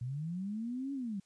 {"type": "linear two-way sweep", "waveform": "sine", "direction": "up then down", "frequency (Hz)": [116.54, 282, 186.4], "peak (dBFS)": -35, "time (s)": [0.01, 1.2], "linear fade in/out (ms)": 5, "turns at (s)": 0.93, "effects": ["white hiss -72 dBFS RMS until 1.25 s", "resampled to 22050 Hz"]}